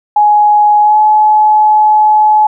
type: tone with pitch glide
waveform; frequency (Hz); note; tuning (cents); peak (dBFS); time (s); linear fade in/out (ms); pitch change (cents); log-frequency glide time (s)
sine; 837 to 853.1; G#5 to G#5; +13 to +46; -4; 0.16-2.47; 5; +33; 0.81-0.98
effects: none